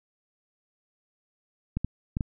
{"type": "clicks", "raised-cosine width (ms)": 5, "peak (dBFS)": -15, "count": 4, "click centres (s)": [1.77, 1.846, 2.169, 2.208], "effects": []}